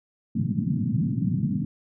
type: band-pass noise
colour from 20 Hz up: pink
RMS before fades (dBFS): -25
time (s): 0.35-1.65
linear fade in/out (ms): 5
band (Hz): 110 to 250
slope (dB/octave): 48
effects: none